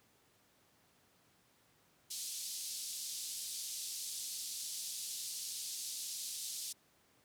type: band-pass noise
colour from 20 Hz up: pink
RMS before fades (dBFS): -43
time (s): 2.1-6.73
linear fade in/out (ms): 10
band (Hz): 4100 to 12000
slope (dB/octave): 24
effects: pink hiss -70 dBFS RMS until 7.24 s + high-pass 100 Hz 12 dB/octave